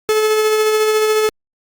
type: tone with tremolo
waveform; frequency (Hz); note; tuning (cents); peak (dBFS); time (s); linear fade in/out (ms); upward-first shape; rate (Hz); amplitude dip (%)
45% pulse; 431.7; A4; -33; -11; 0.09-1.29; 0; sine; 14; 30
effects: Opus 48 kbps